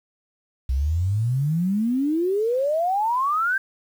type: exponential sweep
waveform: sine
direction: up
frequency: 61.74 to 1601 Hz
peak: -19 dBFS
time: 0.69-3.58 s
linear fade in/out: 5 ms
effects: 8-bit